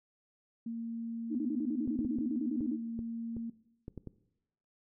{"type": "tone", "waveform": "sine", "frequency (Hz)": 230.1, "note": "A#3", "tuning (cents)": -22, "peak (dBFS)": -35, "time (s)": [0.66, 3.5], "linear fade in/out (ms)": 5}
{"type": "tone with vibrato", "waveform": "sine", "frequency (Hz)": 277.2, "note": "C#4", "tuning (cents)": 0, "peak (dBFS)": -32, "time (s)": [1.3, 2.77], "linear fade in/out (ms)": 20, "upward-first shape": "square", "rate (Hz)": 9.9, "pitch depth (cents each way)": 180}
{"type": "clicks", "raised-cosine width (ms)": 3, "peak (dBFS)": -29, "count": 10, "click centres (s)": [1.876, 1.991, 2.049, 2.186, 2.607, 2.991, 3.367, 3.881, 3.977, 4.073]}
{"effects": ["noise-tail reverb RT60 0.9 s tail -19 dB re dry"]}